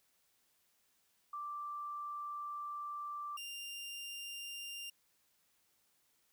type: tone pair in turn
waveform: sine / sawtooth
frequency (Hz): 1174.7 / 2794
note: D6 / F7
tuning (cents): 0 / 0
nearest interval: octave + minor third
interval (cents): 1500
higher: second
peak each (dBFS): -40 / -40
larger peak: neither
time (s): 1.33-3.37 / 3.37-4.9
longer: first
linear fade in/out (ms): 5
effects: white hiss -75 dBFS RMS until 6.32 s